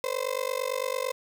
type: tone with amplitude modulation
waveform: 35% pulse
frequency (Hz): 517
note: C5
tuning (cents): -21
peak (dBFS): -22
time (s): 0.04-1.12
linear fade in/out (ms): 0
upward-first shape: sine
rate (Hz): 48.9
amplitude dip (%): 100
effects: none